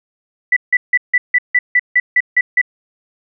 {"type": "tone bursts", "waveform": "sine", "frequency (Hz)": 1975.5, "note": "B6", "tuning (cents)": 0, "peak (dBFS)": -8, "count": 11, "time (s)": [0.52, 2.615], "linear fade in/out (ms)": 5, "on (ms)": 45, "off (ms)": 160, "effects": []}